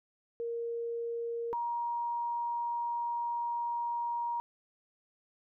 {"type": "tone pair in turn", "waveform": "sine", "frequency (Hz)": [466.8, 945.8], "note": ["A#4", "A#5"], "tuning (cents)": [2, 25], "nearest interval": "octave", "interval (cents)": 1223, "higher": "second", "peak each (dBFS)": [-33, -31], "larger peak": "second", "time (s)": [[0.4, 1.53], [1.53, 4.4]], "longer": "second", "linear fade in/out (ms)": 0, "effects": []}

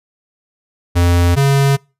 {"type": "tone pair in turn", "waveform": "square", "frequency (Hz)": [87.1, 138.57], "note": ["F2", "C#3"], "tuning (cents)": [-4, 0], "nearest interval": "minor sixth", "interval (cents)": 804, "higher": "second", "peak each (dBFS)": -10, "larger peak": "neither", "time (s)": [[0.95, 1.36], [1.36, 1.77]], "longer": "neither", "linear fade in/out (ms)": 20, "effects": ["noise-tail reverb RT60 0.3 s tail -26 dB re dry", "resampled to 32000 Hz"]}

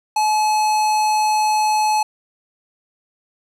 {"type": "tone with notch filter", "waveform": "square", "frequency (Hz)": 856, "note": "A5", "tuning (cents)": -48, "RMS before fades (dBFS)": -17, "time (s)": [0.16, 2.03], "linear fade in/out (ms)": 5, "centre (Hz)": 2100, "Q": 1.8, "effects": ["low-pass 10000 Hz 12 dB/octave", "9-bit"]}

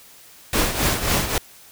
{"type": "noise with tremolo", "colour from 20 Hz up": "pink", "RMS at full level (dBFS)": -18, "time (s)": [0.53, 1.38], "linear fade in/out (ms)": 2, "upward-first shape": "triangle", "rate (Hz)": 3.7, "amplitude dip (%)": 70, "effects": ["white hiss -47 dBFS RMS until 1.71 s"]}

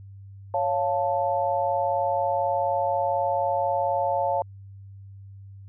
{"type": "chord", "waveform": "sine", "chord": "Db augmented", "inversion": "none", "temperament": "equal", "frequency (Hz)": [554.4, 698.5, 880], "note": ["Db5", "F5", "A5"], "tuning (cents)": [0, 0, 0], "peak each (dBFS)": -26, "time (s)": [0.54, 4.42], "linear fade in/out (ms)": 2, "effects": ["added 98 Hz sine -41 dBFS peak until 5.68 s"]}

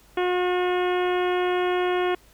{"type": "harmonic tone with a mistuned harmonic", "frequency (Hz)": 360.5, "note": "F#4", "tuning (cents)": -45, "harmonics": [1, 2, 3, 4, 5, 6, 7, 8, 9], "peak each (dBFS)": [-22, -28, -32, -34, -36, -38, -39, -40, -41], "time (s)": [0.17, 2.15], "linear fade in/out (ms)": 5, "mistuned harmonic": 9, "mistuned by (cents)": 35, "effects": ["added 50 Hz sine -56 dBFS peak until 2.33 s", "pink hiss -56 dBFS RMS until 2.33 s"]}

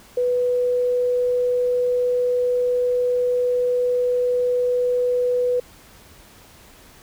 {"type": "tone", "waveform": "sine", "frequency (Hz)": 493.9, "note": "B4", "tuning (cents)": 0, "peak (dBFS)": -17, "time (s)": [0.17, 5.6], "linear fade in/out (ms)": 5, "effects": ["pink hiss -48 dBFS RMS until 7.02 s"]}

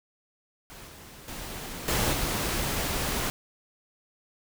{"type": "noise with level steps", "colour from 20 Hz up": "pink", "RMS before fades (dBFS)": [-45, -47, -38, -26, -29], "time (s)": [0.7, 3.3], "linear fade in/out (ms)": 0, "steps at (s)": [0.87, 1.28, 1.88, 2.13], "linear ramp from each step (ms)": 2, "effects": []}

